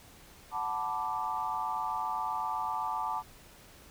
sine chord, B minor seventh, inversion second, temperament equal, 740 / 880 / 987.8 / 1174.7 Hz, F#5 / A5 / B5 / D6, 0 / 0 / 0 / 0 cents, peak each -39 / -34 / -38 / -36 dBFS, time 0.51-3.23 s, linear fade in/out 50 ms, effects pink hiss -55 dBFS RMS until 3.9 s

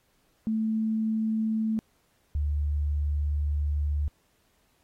sine tone pair in turn, 220 / 73.42 Hz, A3 / D2, 0 / 0 cents, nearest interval octave + perfect fifth, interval 1900 cents, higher first, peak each -24 dBFS, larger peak neither, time 0.47-1.79 / 2.35-4.08 s, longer second, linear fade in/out 0 ms, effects pink hiss -69 dBFS RMS until 4.83 s + AAC 48 kbps

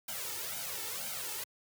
white noise with flanger, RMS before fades -39 dBFS, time 0.08-1.44 s, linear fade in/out 5 ms, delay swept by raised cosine 1.3 to 2.3 ms, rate 2 Hz, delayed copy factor +1, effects high-pass 100 Hz 12 dB/octave

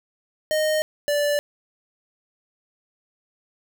square tone pair in turn, 618 / 583.6 Hz, D#5 / D5, -12 / -11 cents, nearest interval minor second, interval 99 cents, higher first, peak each -20 dBFS, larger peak neither, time 0.51-0.82 / 1.08-1.39 s, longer neither, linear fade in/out 0 ms, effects none

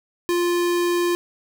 square tone, 349.2 Hz, F4, in tune, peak -19 dBFS, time 0.29-1.15 s, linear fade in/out 0 ms, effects none

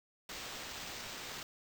blue noise with sample-and-hold, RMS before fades -45 dBFS, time 0.29-1.43 s, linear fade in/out 2 ms, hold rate 11025 Hz, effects none

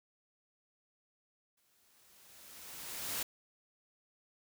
white noise with exponential growth, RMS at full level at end -36 dBFS, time 1.57-3.23 s, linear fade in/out 5 ms, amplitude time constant 360 ms, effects none

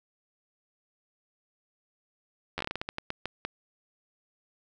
slowing click train, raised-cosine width 0.3 ms, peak -16 dBFS, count 14, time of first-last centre 2.58-3.45 s, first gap 11 ms, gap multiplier 1.27, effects none

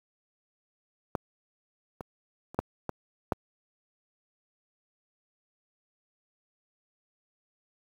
clicks, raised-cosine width 1 ms, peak -14 / -23 / -30 / -11 / -17 / -11 dBFS, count 6, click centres 1.152 / 2.008 / 2.545 / 2.59 / 2.893 / 3.322 s, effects high-pass 60 Hz 12 dB/octave + 8-bit

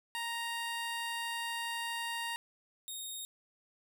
15% pulse tone pair in turn, 932.3 / 3715 Hz, A#5 / A#7, 0 / -7 cents, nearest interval 2 octaves, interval 2393 cents, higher second, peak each -29 / -33 dBFS, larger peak first, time 0.15-2.36 / 2.88-3.25 s, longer first, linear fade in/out 0 ms, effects none

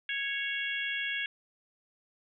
harmonic tone, 553 Hz, C#5, 4 cents flat, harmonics 3 / 4 / 5 / 6, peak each -35 / -36 / -37 / -38 dBFS, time 0.09-1.26 s, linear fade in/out 2 ms, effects none

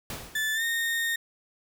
pink noise with exponential decay, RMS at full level -34 dBFS, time 0.1-0.7 s, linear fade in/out 2 ms, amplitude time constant 130 ms
35% pulse tone with pitch glide, 1750 to 1842.3 Hz, A6 to A#6, -10 to -21 cents, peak -24 dBFS, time 0.35-1.16 s, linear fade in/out 5 ms, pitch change +89 cents, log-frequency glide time 0.54-0.63 s
effects none

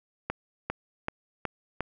accelerating click train, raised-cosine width 0.5 ms, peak -14 dBFS, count 5, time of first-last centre 0.3-1.807 s, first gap 400 ms, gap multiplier 0.96, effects none

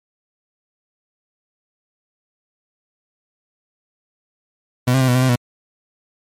30% pulse tone with pitch steps, 124.8 / 132.5 / 129.9 / 123.6 / 128 / 130 / 122 Hz, B2 / C3 / C3 / B2 / C3 / C3 / B2, +19 / +22 / -12 / +2 / -38 / -11 / -21 cents, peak -10 dBFS, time 4.87-5.36 s, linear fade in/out 10 ms, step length 70 ms, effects MP3 64 kbps

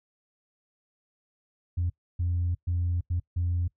sine tone bursts at uneven times, 87.31 Hz, F2, in tune, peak -23 dBFS, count 5, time 1.77-1.9 / 2.19-2.55 / 2.67-3.01 / 3.1-3.2 / 3.36-3.68 s, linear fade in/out 10 ms, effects noise-tail reverb RT60 0.1 s tail -23 dB re dry + tanh soft clip ceiling -21 dBFS

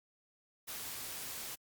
white noise, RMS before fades -43 dBFS, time 0.67-1.56 s, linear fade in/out 20 ms, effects Opus 48 kbps

